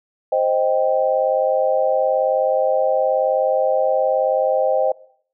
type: chord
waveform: sine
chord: C minor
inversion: none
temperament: equal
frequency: 523.3 / 622.3 / 784 Hz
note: C5 / Eb5 / G5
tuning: 0 / 0 / 0 cents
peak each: -18 / -19 / -22 dBFS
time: 0.32-4.92 s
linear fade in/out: 5 ms
effects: noise-tail reverb RT60 0.6 s tail -21 dB re dry